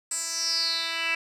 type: tone with band-pass filter sweep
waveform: 10% pulse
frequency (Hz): 330.5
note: E4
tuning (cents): +5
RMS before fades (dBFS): -28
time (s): 0.11-1.15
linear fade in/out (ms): 5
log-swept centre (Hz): 8000 to 2600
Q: 7.4
effects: none